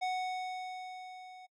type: tone with level ramp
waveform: square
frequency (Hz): 740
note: F#5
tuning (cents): 0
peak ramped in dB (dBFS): -31 to -50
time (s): 0.01-1.47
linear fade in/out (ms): 20
effects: noise-tail reverb RT60 0.1 s tail -26 dB re dry + low-pass 5000 Hz 12 dB/octave